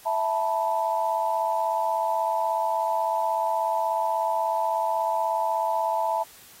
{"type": "chord", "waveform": "sine", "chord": "E suspended fourth", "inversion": "none", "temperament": "equal with one note detuned", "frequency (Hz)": [659.3, 880, 976.4], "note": ["E5", "A5", "B5"], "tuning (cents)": [0, 0, -20], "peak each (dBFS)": [-27, -25, -29], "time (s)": [0.05, 6.24], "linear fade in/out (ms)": 20, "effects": ["white hiss -50 dBFS RMS until 6.6 s", "AAC 48 kbps"]}